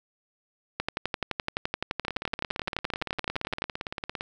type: two click trains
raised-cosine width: 0.3 ms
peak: -16 / -11 dBFS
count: 39 / 34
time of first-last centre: 2.05-4.209 / 0.8-3.621 s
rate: 17.6 / 11.7 Hz
effects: none